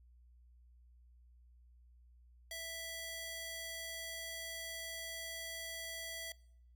square tone with high-pass filter, 659.3 Hz, E5, in tune, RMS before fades -45 dBFS, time 2.51-6.32 s, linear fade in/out 2 ms, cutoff 1700 Hz, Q 0.58, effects noise-tail reverb RT60 0.7 s tail -23 dB re dry + added 60 Hz sine -60 dBFS peak until 6.75 s

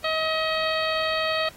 harmonic tone, 635 Hz, D#5, 35 cents sharp, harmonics 1 / 2 / 3 / 4 / 5 / 6 / 7, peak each -26 / -29 / -31 / -32 / -33 / -34 / -34 dBFS, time 0.04-1.49 s, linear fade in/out 5 ms, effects pink hiss -49 dBFS RMS until 1.56 s + AAC 48 kbps

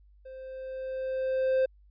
triangle tone with level ramp, 523 Hz, C5, 1 cent flat, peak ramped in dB -40 to -19 dBFS, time 0.25-1.66 s, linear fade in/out 10 ms, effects added 50 Hz sine -55 dBFS peak until 1.9 s + resampled to 11025 Hz

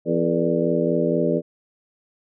harmonic tone with a mistuned harmonic, 84.1 Hz, E2, 35 cents sharp, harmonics 2 / 3 / 4 / 5 / 6 / 7, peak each -25 / -25 / -25 / -25 / -25 / -25 dBFS, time 0.05-1.42 s, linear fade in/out 50 ms, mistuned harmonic 6, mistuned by -69 cents, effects none

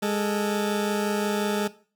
20% pulse tone pair together, 206.1 / 437.8 Hz, G#3 / A4, -13 / -9 cents, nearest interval octave + minor second, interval 1304 cents, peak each -20 / -25 dBFS, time 0.02-1.68 s, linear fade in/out 10 ms, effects noise-tail reverb RT60 0.4 s tail -17 dB re dry

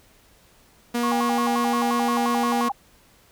sawtooth tone, 238.9 Hz, A#3, 43 cents sharp, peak -18 dBFS, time 0.94-2.69 s, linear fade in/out 10 ms
sine tone with vibrato, 938 Hz, A#5, 11 cents sharp, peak -23 dBFS, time 1.03-2.72 s, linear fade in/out 5 ms, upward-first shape square, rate 5.7 Hz, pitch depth 270 cents each way
effects pink hiss -56 dBFS RMS until 3.31 s

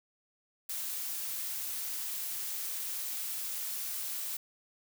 blue noise, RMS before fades -37 dBFS, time 0.69-4.37 s, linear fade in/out 5 ms, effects none

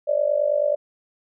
sine tone with amplitude modulation, 587.3 Hz, D5, in tune, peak -14 dBFS, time 0.07-0.76 s, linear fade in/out 20 ms, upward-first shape sine, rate 49.4 Hz, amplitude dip 85%, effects none

